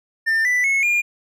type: tone with pitch steps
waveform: triangle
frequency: 1797 / 1982.4 / 2187 / 2413 Hz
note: A6 / B6 / C#7 / D7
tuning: +36 / +6 / -24 / +46 cents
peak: -14 dBFS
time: 0.26-1.02 s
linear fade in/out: 20 ms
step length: 190 ms
effects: none